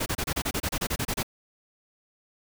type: noise bursts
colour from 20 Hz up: pink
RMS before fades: -28 dBFS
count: 14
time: 0-1.231 s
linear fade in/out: 10 ms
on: 61 ms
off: 29 ms
effects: none